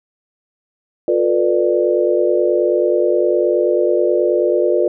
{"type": "chord", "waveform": "sine", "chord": "B half-diminished seventh", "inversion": "second", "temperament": "just", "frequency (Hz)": [355.6, 444.5, 493.9, 592.7], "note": ["F4", "A4", "B4", "D5"], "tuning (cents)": [31, 18, 0, 16], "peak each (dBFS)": [-16, -20, -18, -18], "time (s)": [1.08, 4.88], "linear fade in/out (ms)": 2, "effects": []}